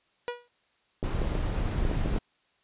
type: tone with exponential decay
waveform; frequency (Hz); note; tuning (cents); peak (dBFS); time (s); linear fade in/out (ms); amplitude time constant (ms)
sawtooth; 483.7; B4; -36; -24; 0.28-0.48; 0; 43
type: clicks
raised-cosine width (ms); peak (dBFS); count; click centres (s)
2; -18; 7; 1.029 / 1.218 / 1.353 / 1.851 / 1.914 / 2.06 / 2.163
type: noise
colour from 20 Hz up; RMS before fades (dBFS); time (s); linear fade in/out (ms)
brown; -28; 1.03-2.19; 10
effects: white hiss -69 dBFS RMS until 2.63 s + resampled to 8000 Hz